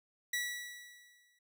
sawtooth tone with exponential decay, 1944 Hz, B6, 28 cents flat, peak -28 dBFS, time 0.33-1.39 s, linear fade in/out 5 ms, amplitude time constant 230 ms, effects none

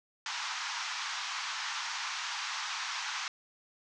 pink band-pass noise, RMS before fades -37 dBFS, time 0.26-3.28 s, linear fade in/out 2 ms, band 880 to 6600 Hz, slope 48 dB/octave, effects none

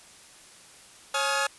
sawtooth tone cluster, 548 / 847 / 1259 / 1401 / 1695 Hz, C#5 / G#5 / D#6 / F6 / G#6, -20 / +34 / +20 / +5 / +35 cents, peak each -27 dBFS, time 1.14-1.47 s, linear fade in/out 5 ms, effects white hiss -51 dBFS RMS until 1.58 s + resampled to 24000 Hz

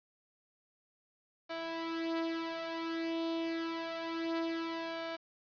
sawtooth tone with flanger, 329.6 Hz, E4, in tune, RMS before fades -37 dBFS, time 1.49-5.17 s, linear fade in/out 20 ms, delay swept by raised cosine 1.7 to 5.8 ms, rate 0.28 Hz, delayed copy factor +0.7, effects resampled to 11025 Hz + 9-bit

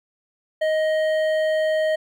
triangle tone with hard clipping, 626 Hz, D#5, 10 cents sharp, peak -20 dBFS, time 0.61-1.96 s, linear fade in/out 10 ms, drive 13 dB, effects none

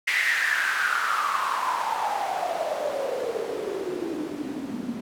white noise with band-pass filter sweep, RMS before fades -27 dBFS, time 0.07-5.01 s, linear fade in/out 10 ms, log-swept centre 2100 to 220 Hz, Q 7.8, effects none

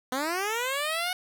10% pulse linear sweep, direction up, 246.9 to 740 Hz, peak -19 dBFS, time 0.12-1.13 s, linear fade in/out 2 ms, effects none

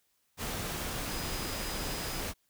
sine tone in noise, 4978 Hz, D#8, in tune, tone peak -45 dBFS, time 1.07-2.23 s, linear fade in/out 50 ms, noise pink, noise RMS -36 dBFS, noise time 0.37-2.34 s, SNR -12 dB, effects white hiss -74 dBFS RMS until 2.49 s

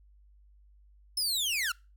sawtooth linear sweep, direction down, 5274 to 1310 Hz, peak -25 dBFS, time 1.17-1.72 s, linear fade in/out 5 ms, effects noise-tail reverb RT60 0.3 s tail -26 dB re dry + added 50 Hz sine -56 dBFS peak until 1.96 s

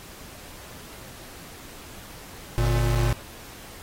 square tone pair together, 49.57 / 117.9 Hz, G1 / A#2, +20 / +20 cents, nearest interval octave + minor third, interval 1500 cents, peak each -24 / -23 dBFS, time 2.58-3.13 s, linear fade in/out 0 ms, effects pink hiss -44 dBFS RMS until 3.82 s + AAC 48 kbps

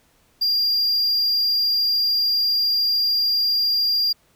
triangle tone, 4791 Hz, D8, 34 cents sharp, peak -16 dBFS, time 0.41-4.13 s, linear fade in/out 10 ms, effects pink hiss -60 dBFS RMS until 4.35 s

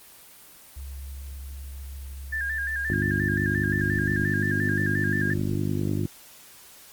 sine tone, 68.2 Hz, C#2, 28 cents flat, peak -34 dBFS, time 0.76-4.26 s, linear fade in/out 10 ms
sine tone with vibrato, 1695 Hz, G#6, 35 cents sharp, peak -26 dBFS, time 2.32-5.34 s, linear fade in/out 10 ms, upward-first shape square, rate 5.7 Hz, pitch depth 73 cents each way
harmonic tone, 50.1 Hz, G1, 38 cents sharp, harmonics 2 / 3 / 4 / 5 / 6 / 7, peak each -28 / -30 / -31 / -32 / -33 / -33 dBFS, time 2.9-6.06 s, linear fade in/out 0 ms
effects white hiss -49 dBFS RMS until 6.92 s + Opus 24 kbps

